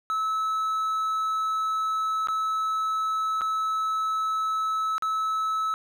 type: tone with dropouts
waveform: triangle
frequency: 1300 Hz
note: E6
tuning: 24 cents flat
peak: -22 dBFS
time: 0.1-5.74 s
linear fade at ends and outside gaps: 0 ms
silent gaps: 2.272-2.285 / 3.41-3.417 / 4.981-5.023 s
effects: none